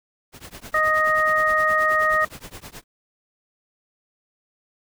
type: noise with tremolo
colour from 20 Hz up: pink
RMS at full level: -36 dBFS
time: 0.32-2.84 s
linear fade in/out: 50 ms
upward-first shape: triangle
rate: 9.5 Hz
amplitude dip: 100%
type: harmonic tone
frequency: 622.3 Hz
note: D#5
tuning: in tune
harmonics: 1 / 2 / 3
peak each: -24 / -20 / -20 dBFS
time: 0.74-2.25 s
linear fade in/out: 5 ms
effects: none